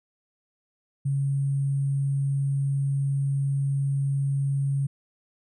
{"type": "tone with sample-and-hold", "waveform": "sine", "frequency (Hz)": 138.59, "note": "C#3", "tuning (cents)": 0, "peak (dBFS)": -22, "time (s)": [1.05, 4.87], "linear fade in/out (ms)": 10, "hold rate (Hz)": 8820, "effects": ["resampled to 22050 Hz"]}